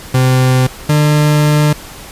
40% pulse tone pair in turn, 128.7 / 149.76 Hz, C3 / D3, -28 / +34 cents, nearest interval minor third, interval 262 cents, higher second, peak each -7 dBFS, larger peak neither, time 0.14-0.67 / 0.89-1.73 s, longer second, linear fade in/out 5 ms, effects pink hiss -32 dBFS RMS until 2.11 s + resampled to 32000 Hz

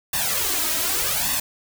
white noise with flanger, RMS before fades -23 dBFS, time 0.13-1.4 s, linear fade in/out 5 ms, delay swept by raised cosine 1.1 to 3.2 ms, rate 0.85 Hz, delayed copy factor +0.8, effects none

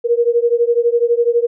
sine beating tone pair, 468 / 480 Hz, A#4 / B4, +7 / -49 cents, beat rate 12 Hz, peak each -14 / -15 dBFS, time 0.04-1.47 s, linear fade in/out 20 ms, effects none

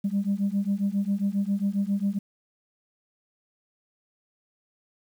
sine beating tone pair, 196 / 203.4 Hz, G3 / G#3, 0 / -36 cents, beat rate 7.4 Hz, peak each -25 dBFS, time 0.04-2.19 s, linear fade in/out 10 ms, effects tanh soft clip ceiling -18 dBFS + 9-bit

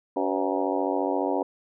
harmonic tone with a mistuned harmonic, 94.5 Hz, F#2, 37 cents sharp, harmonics 3 / 4 / 5 / 6 / 7 / 8 / 9 / 10, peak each -29 / -30 / -31 / -32 / -32 / -33 / -34 / -34 dBFS, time 0.16-1.43 s, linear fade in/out 5 ms, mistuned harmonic 5, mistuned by +72 cents, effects none

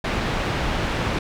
pink low-pass noise, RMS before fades -24 dBFS, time 0.04-1.19 s, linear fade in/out 5 ms, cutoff 3100 Hz, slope 12 dB/octave, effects none

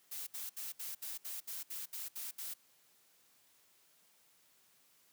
blue noise bursts, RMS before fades -43 dBFS, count 11, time 0.11-2.54 s, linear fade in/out 10 ms, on 160 ms, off 67 ms, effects white hiss -69 dBFS RMS until 5.12 s + high-pass 100 Hz 12 dB/octave

